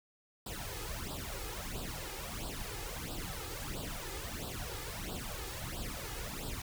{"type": "noise with flanger", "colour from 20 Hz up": "pink", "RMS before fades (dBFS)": -41, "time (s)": [0.46, 6.62], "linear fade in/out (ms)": 5, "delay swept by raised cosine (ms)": [0.23, 2.43], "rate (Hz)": 1.5, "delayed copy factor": 0.8, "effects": []}